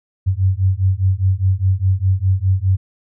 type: beating tone pair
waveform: sine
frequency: 92.5 / 97.4 Hz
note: F#2 / G2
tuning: 0 / -11 cents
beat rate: 4.9 Hz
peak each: -16 dBFS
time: 0.26-2.77 s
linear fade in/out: 20 ms
effects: none